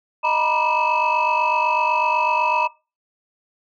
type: tone cluster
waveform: sine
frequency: 619 / 932 / 980 / 1188 / 2599 Hz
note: D#5 / A#5 / B5 / D6 / E7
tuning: -9 / -1 / -14 / +20 / -25 cents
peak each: -26 / -20 / -19 / -28 / -23 dBFS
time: 0.23-2.68 s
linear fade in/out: 20 ms
effects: noise-tail reverb RT60 0.3 s tail -23 dB re dry + tanh soft clip ceiling -11 dBFS